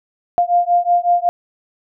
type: beating tone pair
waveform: sine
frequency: 698.5 / 703.9 Hz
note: F5 / F5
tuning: 0 / +13 cents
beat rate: 5.4 Hz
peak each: -15 dBFS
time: 0.38-1.29 s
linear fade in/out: 0 ms
effects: none